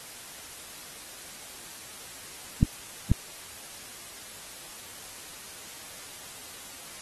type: clicks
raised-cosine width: 5 ms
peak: -7 dBFS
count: 2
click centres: 2.629 / 3.116 s
effects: white hiss -44 dBFS RMS until 7.01 s + AAC 32 kbps